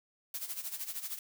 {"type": "noise with tremolo", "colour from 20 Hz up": "blue", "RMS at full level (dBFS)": -37, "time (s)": [0.34, 1.19], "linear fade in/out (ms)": 2, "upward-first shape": "sine", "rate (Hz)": 13, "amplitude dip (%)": 75, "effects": []}